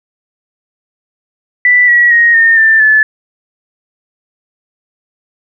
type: tone with pitch steps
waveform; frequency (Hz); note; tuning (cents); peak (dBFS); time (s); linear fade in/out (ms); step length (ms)
sine; 1975.5 / 1924.8 / 1875.4 / 1827.3 / 1780.4 / 1734.7; B6 / B6 / A#6 / A#6 / A6 / A6; 0 / -45 / +10 / -35 / +20 / -25; -4; 1.65-3.03; 2; 230
effects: none